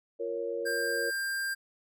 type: chord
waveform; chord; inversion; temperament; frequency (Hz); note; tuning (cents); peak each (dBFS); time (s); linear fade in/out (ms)
sine; Bb minor; second; equal; 349.2 / 466.2 / 554.4; F4 / Bb4 / Db5; 0 / 0 / 0; -39 / -33 / -36; 0.19-1.11; 20
type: tone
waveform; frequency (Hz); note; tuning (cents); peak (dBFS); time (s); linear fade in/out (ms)
square; 1592; G6; +26; -31; 0.65-1.55; 20
effects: none